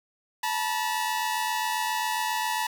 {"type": "tone pair together", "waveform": "sawtooth", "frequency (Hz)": [876.6, 964], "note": ["A5", "B5"], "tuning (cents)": [-7, -42], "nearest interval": "major second", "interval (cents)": 165, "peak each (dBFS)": -25, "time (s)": [0.43, 2.67], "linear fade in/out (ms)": 5, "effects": ["8-bit"]}